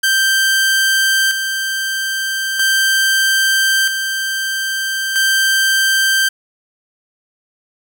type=tone with tremolo; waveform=sawtooth; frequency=1568 Hz; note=G6; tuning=in tune; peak=-8 dBFS; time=0.03-6.29 s; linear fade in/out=10 ms; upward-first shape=square; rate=0.39 Hz; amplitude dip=50%; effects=7-bit